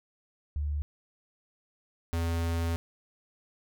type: tone pair in turn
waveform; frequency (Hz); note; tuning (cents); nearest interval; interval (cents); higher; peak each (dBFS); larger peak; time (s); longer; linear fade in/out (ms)
sine / square; 73.42 / 83.68; D2 / E2; 0 / +27; major second; 227; second; -28; neither; 0.56-0.82 / 2.13-2.76; second; 0
effects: none